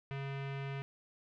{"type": "tone with low-pass filter", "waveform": "square", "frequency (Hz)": 137.7, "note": "C#3", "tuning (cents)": -11, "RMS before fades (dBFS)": -40, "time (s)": [0.11, 0.82], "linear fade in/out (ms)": 0, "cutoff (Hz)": 2500, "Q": 2.3, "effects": []}